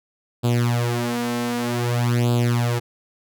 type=tone with flanger; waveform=sawtooth; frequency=120 Hz; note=B2; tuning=49 cents flat; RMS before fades=-21 dBFS; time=0.43-2.8 s; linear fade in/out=20 ms; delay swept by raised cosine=0.25 to 4.55 ms; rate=0.53 Hz; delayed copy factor=+0.8; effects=none